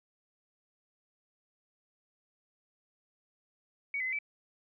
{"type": "tone with pitch steps", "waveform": "sine", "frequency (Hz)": [2248, 2030, 2049, 2311], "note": ["C#7", "B6", "C7", "D7"], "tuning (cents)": [24, 47, -37, -28], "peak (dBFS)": -31, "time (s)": [3.94, 4.188], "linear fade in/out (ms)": 2, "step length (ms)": 62, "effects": []}